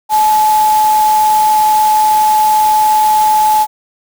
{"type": "tone in noise", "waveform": "sine", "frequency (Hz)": 858, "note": "A5", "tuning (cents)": -44, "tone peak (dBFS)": -7, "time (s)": [0.09, 3.67], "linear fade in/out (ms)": 50, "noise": "white", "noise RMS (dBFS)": -23, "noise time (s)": [0.09, 3.67], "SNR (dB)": 13, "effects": []}